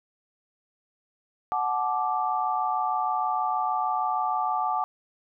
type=chord; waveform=sine; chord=D major; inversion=first; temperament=equal with one note detuned; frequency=740 / 866.4 / 1174.7 Hz; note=F#5 / A5 / D6; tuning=0 / -27 / 0 cents; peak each=-28 dBFS; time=1.52-4.84 s; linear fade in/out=0 ms; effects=none